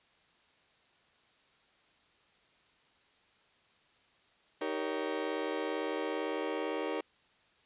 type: chord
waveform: 35% pulse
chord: Eb dominant seventh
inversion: none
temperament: just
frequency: 311.1 / 388.9 / 466.7 / 560 Hz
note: Eb4 / G4 / Bb4 / Db5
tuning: 0 / -14 / +2 / +18 cents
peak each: -37 / -37 / -36 / -38 dBFS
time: 4.61-7.01 s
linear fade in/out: 5 ms
effects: white hiss -67 dBFS RMS until 7.65 s + resampled to 8000 Hz